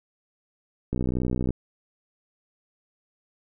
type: click train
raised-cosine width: 3 ms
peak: -14 dBFS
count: 37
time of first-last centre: 0.93-1.506 s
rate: 62.5 Hz
effects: none